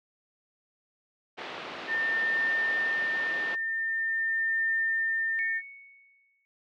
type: low-pass noise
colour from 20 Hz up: pink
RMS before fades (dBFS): -36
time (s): 1.37-3.56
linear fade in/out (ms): 20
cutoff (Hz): 3700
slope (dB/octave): 24
type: tone with tremolo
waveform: sine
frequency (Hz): 1805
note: A6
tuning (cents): +44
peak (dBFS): -24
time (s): 1.87-5.62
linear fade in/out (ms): 50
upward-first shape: triangle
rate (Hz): 0.44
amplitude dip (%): 40
type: tone with exponential decay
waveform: sine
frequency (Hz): 2219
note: C#7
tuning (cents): +1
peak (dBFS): -32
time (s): 5.39-6.45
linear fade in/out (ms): 0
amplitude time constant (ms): 230
effects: high-pass 400 Hz 12 dB/octave